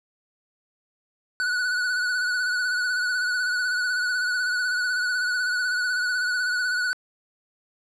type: tone with vibrato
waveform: square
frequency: 1477 Hz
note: F#6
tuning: 3 cents flat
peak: -23 dBFS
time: 1.4-6.93 s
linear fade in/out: 0 ms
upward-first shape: sine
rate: 16 Hz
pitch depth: 40 cents each way
effects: low-pass 7000 Hz 12 dB/octave